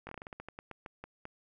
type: slowing click train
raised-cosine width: 0.5 ms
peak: -28 dBFS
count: 15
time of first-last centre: 0.07-1.254 s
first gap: 20 ms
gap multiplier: 1.2
effects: none